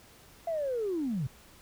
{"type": "linear sweep", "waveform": "sine", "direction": "down", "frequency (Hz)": [687, 116.54], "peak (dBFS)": -28, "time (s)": [0.47, 1.27], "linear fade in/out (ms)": 5, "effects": ["tanh soft clip ceiling -24 dBFS", "pink hiss -56 dBFS RMS until 1.61 s"]}